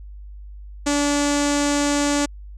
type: tone with low-pass filter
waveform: sawtooth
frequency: 288.6 Hz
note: D4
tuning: 30 cents flat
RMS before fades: -20 dBFS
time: 0.86-2.26 s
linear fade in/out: 10 ms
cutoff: 7400 Hz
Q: 3.3
effects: added 50 Hz sine -35 dBFS peak until 2.57 s

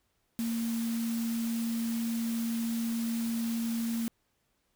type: tone in noise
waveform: sine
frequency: 230 Hz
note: A#3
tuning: 23 cents flat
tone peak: -29 dBFS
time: 0.39-4.08 s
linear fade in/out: 0 ms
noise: white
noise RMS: -43 dBFS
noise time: 0.39-4.08 s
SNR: +11 dB
effects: pink hiss -75 dBFS RMS until 4.75 s

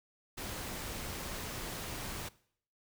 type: noise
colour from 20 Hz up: pink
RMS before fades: -41 dBFS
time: 0.37-2.29 s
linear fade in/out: 10 ms
effects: noise-tail reverb RT60 0.6 s tail -20 dB re dry

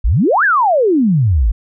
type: exponential two-way sweep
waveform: sine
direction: up then down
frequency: 41.63 to 1760 to 46.09 Hz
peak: -9 dBFS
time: 0.04-1.52 s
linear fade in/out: 10 ms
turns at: 0.44 s
effects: none

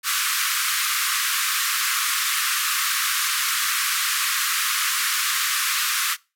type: band-pass noise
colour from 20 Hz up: pink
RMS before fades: -23 dBFS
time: 0.03-6.17 s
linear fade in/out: 50 ms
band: 1100 to 16000 Hz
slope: 96 dB/octave
effects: noise-tail reverb RT60 0.3 s tail -24 dB re dry

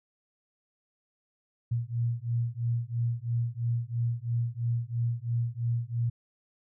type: beating tone pair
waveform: sine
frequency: 116.54 / 119.54 Hz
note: A#2 / A#2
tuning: 0 / +44 cents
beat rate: 3 Hz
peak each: -30 dBFS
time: 1.71-6.1 s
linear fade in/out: 10 ms
effects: none

